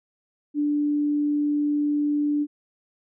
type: tone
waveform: sine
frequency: 293.7 Hz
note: D4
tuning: in tune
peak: -20 dBFS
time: 0.54-2.47 s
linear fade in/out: 50 ms
effects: none